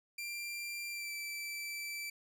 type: tone with pitch glide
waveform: sawtooth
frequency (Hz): 2371 to 2328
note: D7 to D7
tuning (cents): +16 to -16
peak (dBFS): -36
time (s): 0.18-2.1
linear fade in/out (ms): 5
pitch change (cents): -32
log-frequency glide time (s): 0.9-1.12
effects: none